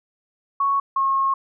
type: tone pair in turn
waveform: sine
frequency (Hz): 1108.7 / 1084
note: C#6 / C#6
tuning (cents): 0 / -39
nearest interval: unison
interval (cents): 39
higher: first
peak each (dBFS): -17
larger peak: neither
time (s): 0.6-0.8 / 0.96-1.34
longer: second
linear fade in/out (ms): 5
effects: none